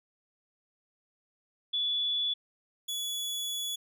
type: tone pair in turn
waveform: sine / sawtooth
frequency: 3436 / 3400 Hz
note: A7 / G#7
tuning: -42 / +40 cents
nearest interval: unison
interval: 18 cents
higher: first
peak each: -27 / -29 dBFS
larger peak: first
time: 1.73-2.34 / 2.88-3.76 s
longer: second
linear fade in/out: 10 ms
effects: none